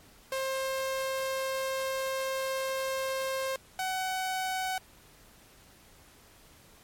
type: tone pair in turn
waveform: sawtooth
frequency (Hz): 531 / 750.9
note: C5 / F#5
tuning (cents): +25 / +25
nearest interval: tritone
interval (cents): 600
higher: second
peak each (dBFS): -26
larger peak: neither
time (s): 0.32-3.56 / 3.79-4.78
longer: first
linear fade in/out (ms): 2
effects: pink hiss -57 dBFS RMS until 6.83 s + MP3 64 kbps